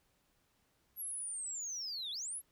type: linear two-way sweep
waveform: sine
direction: down then up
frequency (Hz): 11660 to 3318 to 11660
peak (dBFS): -37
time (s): 0.96-2.42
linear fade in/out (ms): 50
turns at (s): 2.11
effects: tanh soft clip ceiling -36 dBFS + pink hiss -75 dBFS RMS until 2.51 s